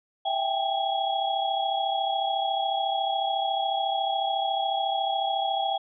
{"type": "tone cluster", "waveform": "sine", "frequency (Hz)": [660, 780, 814, 3325], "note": ["E5", "G5", "G#5", "G#7"], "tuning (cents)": [2, -9, -35, 1], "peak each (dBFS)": [-32, -26, -32, -32], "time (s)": [0.25, 5.78], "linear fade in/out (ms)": 10, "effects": []}